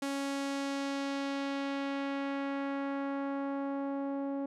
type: tone with low-pass filter sweep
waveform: sawtooth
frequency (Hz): 277.2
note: C#4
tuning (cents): 0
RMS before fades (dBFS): -35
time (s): 0.02-4.46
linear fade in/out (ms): 5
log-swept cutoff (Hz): 10000 to 660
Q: 0.93
effects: none